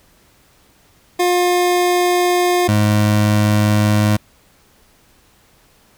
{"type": "tone pair in turn", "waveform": "25% pulse", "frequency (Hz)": [355.9, 105.2], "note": ["F4", "G#2"], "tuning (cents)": [33, 23], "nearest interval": "octave + major sixth", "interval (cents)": 2110, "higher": "first", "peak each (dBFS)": [-9, -8], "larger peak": "second", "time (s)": [[1.19, 2.68], [2.68, 4.17]], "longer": "neither", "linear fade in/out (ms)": 10, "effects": ["pink hiss -53 dBFS RMS until 5.97 s"]}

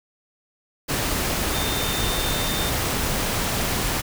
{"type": "tone in noise", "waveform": "sine", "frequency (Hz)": 3616, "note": "A7", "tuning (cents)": 47, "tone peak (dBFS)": -30, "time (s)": [1.53, 2.71], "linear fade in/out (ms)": 20, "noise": "pink", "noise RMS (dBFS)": -24, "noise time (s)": [0.88, 4.02], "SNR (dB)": -9, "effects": []}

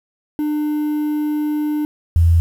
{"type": "tone pair in turn", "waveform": ["triangle", "sine"], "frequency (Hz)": [300, 83.87], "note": ["D4", "E2"], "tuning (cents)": [37, 30], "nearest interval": "octave + minor seventh", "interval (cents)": 2207, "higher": "first", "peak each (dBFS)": [-15, -9], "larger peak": "second", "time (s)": [[0.39, 1.85], [2.16, 2.4]], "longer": "first", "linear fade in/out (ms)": 0, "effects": ["7-bit"]}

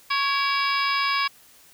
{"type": "harmonic tone with a mistuned harmonic", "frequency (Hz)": 554.4, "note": "C#5", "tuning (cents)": 0, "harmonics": [2, 3, 4, 5, 6, 7, 8, 9], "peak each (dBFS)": [-24, -30, -27, -32, -33, -35, -38, -30], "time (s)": [0.1, 1.28], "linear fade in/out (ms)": 10, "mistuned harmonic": 4, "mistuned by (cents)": 60, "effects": ["white hiss -53 dBFS RMS until 1.73 s"]}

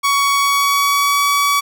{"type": "tone with pitch glide", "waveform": "sawtooth", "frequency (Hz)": [1122, 1137.7], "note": ["C#6", "C#6"], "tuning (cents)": [21, 45], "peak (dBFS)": -9, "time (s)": [0.03, 1.61], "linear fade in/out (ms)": 20, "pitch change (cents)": 24, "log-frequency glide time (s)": [0.38, 1.24], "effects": []}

